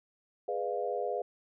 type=chord; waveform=sine; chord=G# diminished seventh; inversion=none; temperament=equal with one note detuned; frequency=415.3 / 493.9 / 602.8 / 698.5 Hz; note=G#4 / B4 / D5 / F5; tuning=0 / 0 / +45 / 0 cents; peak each=-36 / -35 / -38 / -36 dBFS; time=0.48-1.22 s; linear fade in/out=5 ms; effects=none